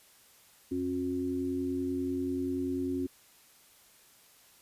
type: harmonic tone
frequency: 90.3 Hz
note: F#2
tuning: 42 cents flat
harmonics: 1 / 3 / 4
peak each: -43 / -31 / -35 dBFS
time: 0.71-3.07 s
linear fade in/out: 10 ms
effects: white hiss -60 dBFS RMS until 4.61 s + resampled to 32000 Hz